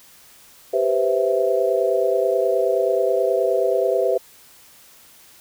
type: chord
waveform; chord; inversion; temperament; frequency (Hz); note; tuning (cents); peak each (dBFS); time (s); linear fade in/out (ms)
sine; C major seventh; second; equal; 392 / 493.9 / 523.3 / 659.3; G4 / B4 / C5 / E5; 0 / 0 / 0 / 0; -22; 0.73-4.18; 10
effects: white hiss -49 dBFS RMS until 5.4 s

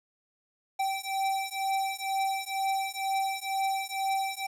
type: beating tone pair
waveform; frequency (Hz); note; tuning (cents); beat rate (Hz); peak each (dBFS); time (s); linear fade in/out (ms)
square; 775 / 777.1; G5 / G5; -20 / -15; 2.1; -32 / -32; 0.79-4.47; 10
effects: resampled to 32000 Hz + 10-bit

